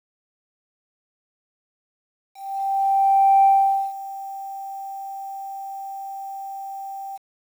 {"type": "tone with ADSR envelope", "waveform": "sine", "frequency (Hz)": 783, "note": "G5", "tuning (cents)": -2, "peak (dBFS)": -10, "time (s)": [2.34, 7.18], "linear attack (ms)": 1100, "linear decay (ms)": 480, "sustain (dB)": -20, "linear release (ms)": 21, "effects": ["tanh soft clip ceiling -6 dBFS", "8-bit"]}